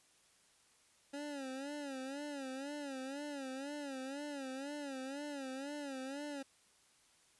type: tone with vibrato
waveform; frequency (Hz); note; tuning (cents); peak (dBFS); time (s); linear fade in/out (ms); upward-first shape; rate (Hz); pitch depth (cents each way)
25% pulse; 277.2; C#4; 0; -38; 1.13-6.43; 10; sine; 2; 110
effects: white hiss -69 dBFS RMS until 7.39 s + resampled to 24000 Hz